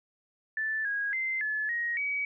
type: tone with pitch steps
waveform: sine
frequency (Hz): 1757 / 1645 / 2077 / 1721 / 1883 / 2270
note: A6 / G#6 / C7 / A6 / A#6 / C#7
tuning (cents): -3 / -17 / -13 / -39 / +17 / +41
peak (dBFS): -28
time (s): 0.57-2.25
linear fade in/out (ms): 2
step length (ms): 280
effects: none